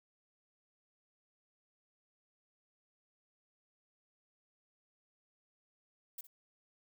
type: noise with echo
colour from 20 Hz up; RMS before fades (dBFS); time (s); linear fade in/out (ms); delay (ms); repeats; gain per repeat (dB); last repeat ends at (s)
violet; -44; 6.18-6.21; 5; 60; 1; -15; 6.27
effects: none